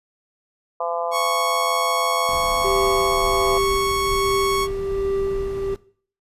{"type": "harmonic tone", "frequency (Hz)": 170, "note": "F3", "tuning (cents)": -46, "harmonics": [3, 4, 5, 6, 7], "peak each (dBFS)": [-28, -26, -31, -28, -31], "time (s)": [0.8, 3.58], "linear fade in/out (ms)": 5}
{"type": "tone", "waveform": "sawtooth", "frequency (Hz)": 1106, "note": "C#6", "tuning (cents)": -4, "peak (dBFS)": -17, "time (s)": [1.11, 4.68], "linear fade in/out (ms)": 50}
{"type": "noise", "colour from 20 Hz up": "brown", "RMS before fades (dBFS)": -32, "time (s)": [2.29, 5.76], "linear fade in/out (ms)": 0}
{"type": "tone with tremolo", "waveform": "triangle", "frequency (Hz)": 392, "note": "G4", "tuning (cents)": 0, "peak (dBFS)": -17, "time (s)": [2.64, 5.75], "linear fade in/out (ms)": 10, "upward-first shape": "triangle", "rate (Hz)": 1.3, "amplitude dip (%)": 50}
{"effects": ["noise-tail reverb RT60 0.5 s tail -19 dB re dry", "resampled to 32000 Hz"]}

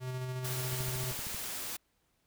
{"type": "tone with tremolo", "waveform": "square", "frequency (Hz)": 127.9, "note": "C3", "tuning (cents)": -39, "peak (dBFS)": -35, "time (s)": [0, 1.15], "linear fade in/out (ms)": 50, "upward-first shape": "square", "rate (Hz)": 14, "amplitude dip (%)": 25}
{"type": "noise", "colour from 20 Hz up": "white", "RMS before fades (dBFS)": -39, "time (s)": [0.44, 1.77], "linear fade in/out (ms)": 10}
{"type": "click train", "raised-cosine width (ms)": 5, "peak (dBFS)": -33, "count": 9, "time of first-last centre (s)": [0.73, 1.345], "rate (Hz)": 13}
{"effects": ["pink hiss -75 dBFS RMS until 2.26 s"]}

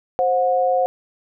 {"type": "tone pair together", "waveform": "sine", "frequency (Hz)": [526, 727.3], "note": ["C5", "F#5"], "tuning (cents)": [9, -30], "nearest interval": "tritone", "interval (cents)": 561, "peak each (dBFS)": -18, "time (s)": [0.19, 0.86], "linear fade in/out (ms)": 0, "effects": []}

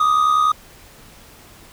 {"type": "tone pair together", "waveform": "triangle", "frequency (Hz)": [1174.2, 1244.5], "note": ["D6", "D#6"], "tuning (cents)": [-1, 0], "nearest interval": "minor second", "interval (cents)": 101, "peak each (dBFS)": [-19, -12], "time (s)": [0, 0.52], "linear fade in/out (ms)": 5, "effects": ["pink hiss -45 dBFS RMS until 1.72 s"]}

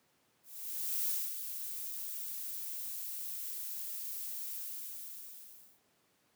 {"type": "noise with ADSR envelope", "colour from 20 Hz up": "violet", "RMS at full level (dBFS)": -33, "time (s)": [0.43, 5.81], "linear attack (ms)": 650, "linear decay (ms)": 250, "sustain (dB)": -8, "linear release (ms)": 1300, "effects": ["pink hiss -72 dBFS RMS until 6.35 s", "high-pass 150 Hz 12 dB/octave"]}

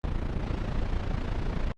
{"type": "noise with amplitude modulation", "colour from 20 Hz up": "brown", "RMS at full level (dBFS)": -26, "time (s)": [0.04, 1.72], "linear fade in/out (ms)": 0, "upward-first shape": "sine", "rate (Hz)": 28.3, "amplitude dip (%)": 65, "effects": ["low-pass 4000 Hz 12 dB/octave", "Opus 32 kbps"]}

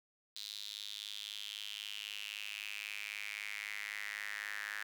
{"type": "tone with high-pass filter sweep", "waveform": "sawtooth", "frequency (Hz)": 103.83, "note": "G#2", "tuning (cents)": 0, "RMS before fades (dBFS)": -44, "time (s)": [0.36, 4.83], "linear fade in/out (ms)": 0, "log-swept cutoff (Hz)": [4000, 1700], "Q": 5.5, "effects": []}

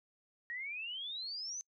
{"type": "exponential sweep", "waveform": "sine", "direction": "up", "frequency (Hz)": [1864.7, 6272], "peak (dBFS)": -39, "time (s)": [0.5, 1.61], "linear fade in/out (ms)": 0, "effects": ["noise-tail reverb RT60 0.1 s tail -26 dB re dry"]}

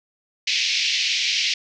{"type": "band-pass noise", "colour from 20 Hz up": "pink", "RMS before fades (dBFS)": -22, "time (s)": [0.47, 1.54], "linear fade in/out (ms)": 5, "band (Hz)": [2200, 5800], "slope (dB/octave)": 48, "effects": []}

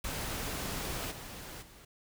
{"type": "noise with level steps", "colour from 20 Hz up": "pink", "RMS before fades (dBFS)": [-37, -45, -55], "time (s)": [0.04, 1.85], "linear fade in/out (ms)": 5, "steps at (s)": [1.1, 1.61], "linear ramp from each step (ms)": 20, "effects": []}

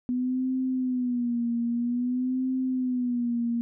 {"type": "tone with vibrato", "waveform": "sine", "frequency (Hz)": 246.9, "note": "B3", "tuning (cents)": 0, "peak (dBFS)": -24, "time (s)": [0.09, 3.61], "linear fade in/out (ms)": 0, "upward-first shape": "sine", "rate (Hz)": 0.51, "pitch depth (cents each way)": 86, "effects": []}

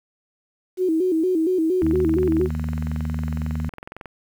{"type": "tone with vibrato", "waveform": "sine", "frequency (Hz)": 344.1, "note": "F4", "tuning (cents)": -26, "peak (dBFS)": -17, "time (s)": [0.77, 2.49], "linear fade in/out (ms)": 50, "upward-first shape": "square", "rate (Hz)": 4.3, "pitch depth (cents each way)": 120}
{"type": "click train", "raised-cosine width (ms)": 0.5, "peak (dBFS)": -21, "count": 50, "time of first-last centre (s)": [1.82, 4.057], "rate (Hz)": 21.9}
{"type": "harmonic tone", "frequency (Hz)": 77.78, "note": "D#2", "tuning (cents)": 0, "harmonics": [1, 2, 3], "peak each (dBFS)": [-25, -28, -30], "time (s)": [1.82, 3.69], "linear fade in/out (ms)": 5}
{"effects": ["8-bit"]}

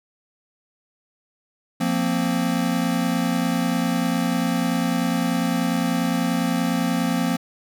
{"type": "chord", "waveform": "square", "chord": "F suspended fourth", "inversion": "none", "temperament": "equal with one note detuned", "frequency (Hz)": [174.61, 231.5, 261.6], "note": ["F3", "Bb3", "C4"], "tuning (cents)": [0, -12, 0], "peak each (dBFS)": -25, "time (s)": [1.8, 7.37], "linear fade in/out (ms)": 10, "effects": []}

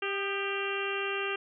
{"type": "harmonic tone with a mistuned harmonic", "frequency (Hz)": 394.5, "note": "G4", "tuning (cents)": 11, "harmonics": [1, 2, 3, 4, 5, 6, 7, 8], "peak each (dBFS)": [-34, -43, -38, -38, -42, -40, -36, -43], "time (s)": [0.02, 1.36], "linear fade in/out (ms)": 5, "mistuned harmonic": 3, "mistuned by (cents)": 51, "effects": []}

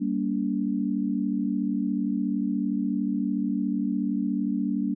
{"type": "chord", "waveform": "sine", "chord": "G minor", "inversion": "none", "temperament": "equal with one note detuned", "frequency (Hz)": [196, 233.1, 286.8], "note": ["G3", "Bb3", "D4"], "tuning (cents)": [0, 0, -41], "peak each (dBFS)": -28, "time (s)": [0, 4.95], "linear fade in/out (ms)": 20, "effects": []}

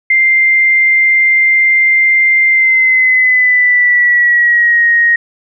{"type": "tone with pitch glide", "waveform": "sine", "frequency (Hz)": [2094, 1876.3], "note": ["C7", "A#6"], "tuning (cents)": [1, 11], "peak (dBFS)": -6, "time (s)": [0.1, 5.16], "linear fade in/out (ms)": 5, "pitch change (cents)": -190, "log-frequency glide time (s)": [2.48, 4.86], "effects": []}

